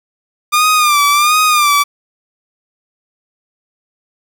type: tone with vibrato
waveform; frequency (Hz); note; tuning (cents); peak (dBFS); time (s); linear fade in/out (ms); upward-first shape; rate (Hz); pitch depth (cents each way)
sawtooth; 1200; D6; +37; -5; 0.52-1.84; 20; sine; 1.4; 73
effects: 7-bit